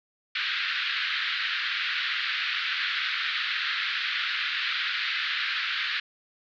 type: band-pass noise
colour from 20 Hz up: pink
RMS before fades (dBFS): -29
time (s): 0.35-6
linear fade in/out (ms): 5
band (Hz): 1400 to 4200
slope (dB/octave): 48
effects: none